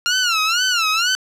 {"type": "tone with vibrato", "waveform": "15% pulse", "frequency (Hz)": 1386, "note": "F6", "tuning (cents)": -14, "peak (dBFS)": -9, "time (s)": [0.06, 1.15], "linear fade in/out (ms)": 0, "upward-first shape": "sine", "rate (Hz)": 2.1, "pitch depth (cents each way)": 160, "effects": ["low-pass 9000 Hz 12 dB/octave"]}